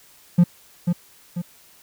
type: tone with echo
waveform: triangle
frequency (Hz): 174.61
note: F3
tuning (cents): 0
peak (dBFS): -7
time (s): 0.38-0.44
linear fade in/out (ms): 10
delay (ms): 490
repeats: 2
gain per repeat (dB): -7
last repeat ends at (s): 1.42
effects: tanh soft clip ceiling -4 dBFS + white hiss -52 dBFS RMS until 1.82 s